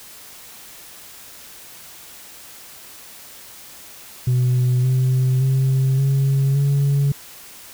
sine tone with pitch steps, 125.5 / 129.1 / 132.81 / 136.62 / 140.54 Hz, B2 / C3 / C3 / C#3 / C#3, +28 / -23 / +26 / -25 / +24 cents, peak -12 dBFS, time 4.27-7.12 s, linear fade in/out 5 ms, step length 570 ms, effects tanh soft clip ceiling -13 dBFS + white hiss -41 dBFS RMS until 7.73 s

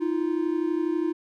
triangle tone pair together, 314.3 / 346.5 Hz, D#4 / F4, +18 / -14 cents, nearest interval major second, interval 168 cents, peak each -24 dBFS, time 0-1.13 s, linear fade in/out 20 ms, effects none

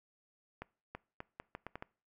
accelerating click train, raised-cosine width 0.5 ms, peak -27 dBFS, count 8, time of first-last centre 0.62-1.825 s, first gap 330 ms, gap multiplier 0.77, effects noise-tail reverb RT60 0.4 s tail -23 dB re dry

